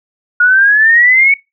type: exponential sweep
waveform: sine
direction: up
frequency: 1436 to 2242 Hz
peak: -5 dBFS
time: 0.4-1.34 s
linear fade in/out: 5 ms
effects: noise-tail reverb RT60 0.2 s tail -20 dB re dry